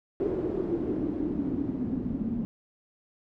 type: noise with low-pass filter sweep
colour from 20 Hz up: white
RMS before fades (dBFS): -30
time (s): 0.2-2.45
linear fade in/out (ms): 0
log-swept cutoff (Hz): 390 to 220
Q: 5.5
effects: none